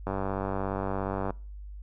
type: click train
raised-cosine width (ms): 1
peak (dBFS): -17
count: 121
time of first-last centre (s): 0.07-1.306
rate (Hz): 97.1
effects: noise-tail reverb RT60 0.4 s tail -24 dB re dry + added 50 Hz sine -39 dBFS peak until 1.82 s